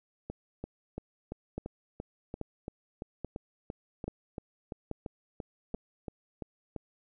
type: two click trains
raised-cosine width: 2 ms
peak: -22 / -24 dBFS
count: 6 / 20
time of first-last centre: 1.58-5.747 / 0.3-6.763 s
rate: 1.2 / 2.94 Hz
effects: none